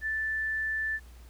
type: tone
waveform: sine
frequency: 1760 Hz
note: A6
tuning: in tune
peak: -28 dBFS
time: 0.01-1 s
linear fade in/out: 50 ms
effects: added 60 Hz sine -47 dBFS peak until 1.29 s + pink hiss -59 dBFS RMS until 1.29 s